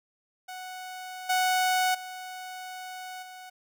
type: tone with level steps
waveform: sawtooth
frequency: 740 Hz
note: F#5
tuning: in tune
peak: -34 / -19 / -34 / -39 dBFS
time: 0.48-3.5 s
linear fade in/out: 10 ms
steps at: 1.29 / 1.94 / 3.22 s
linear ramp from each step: 10 ms
effects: none